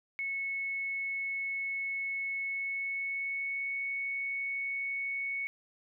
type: tone with pitch glide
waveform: sine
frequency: 2200 to 2217 Hz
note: C#7 to C#7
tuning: -14 to 0 cents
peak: -32 dBFS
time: 0.19-5.47 s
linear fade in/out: 0 ms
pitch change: +14 cents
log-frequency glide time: 2.44-3.77 s
effects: none